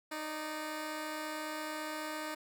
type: tone pair together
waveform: 10% pulse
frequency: 308.8 / 583 Hz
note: D#4 / D5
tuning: -13 / -13 cents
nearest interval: major seventh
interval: 1100 cents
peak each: -30 / -39 dBFS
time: 0.11-2.35 s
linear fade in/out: 10 ms
effects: none